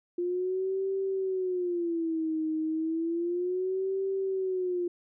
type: tone with vibrato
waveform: sine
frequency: 348.7 Hz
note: F4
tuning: 3 cents flat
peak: -27 dBFS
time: 0.18-4.88 s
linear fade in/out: 5 ms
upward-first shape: sine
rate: 0.32 Hz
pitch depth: 180 cents each way
effects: none